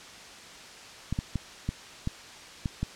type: clicks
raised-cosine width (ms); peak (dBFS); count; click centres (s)
5; -16; 7; 1.126 / 1.189 / 1.357 / 1.69 / 2.074 / 2.658 / 2.83
effects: white hiss -46 dBFS RMS until 2.95 s + low-pass 6000 Hz 12 dB/octave